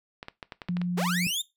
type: clicks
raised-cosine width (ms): 0.3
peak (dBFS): -21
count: 8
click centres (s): 0.229 / 0.284 / 0.428 / 0.522 / 0.618 / 0.686 / 0.769 / 0.816
type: tone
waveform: sine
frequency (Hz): 177.2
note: F3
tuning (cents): +25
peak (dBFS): -25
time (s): 0.69-1.27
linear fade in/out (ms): 2
type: linear sweep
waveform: sawtooth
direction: up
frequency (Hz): 309.8 to 3729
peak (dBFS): -24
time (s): 0.97-1.42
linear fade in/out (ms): 10
effects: noise-tail reverb RT60 0.2 s tail -19 dB re dry